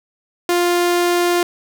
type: tone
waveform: sawtooth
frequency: 350.4 Hz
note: F4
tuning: 6 cents sharp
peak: -10 dBFS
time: 0.49-1.43 s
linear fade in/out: 2 ms
effects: none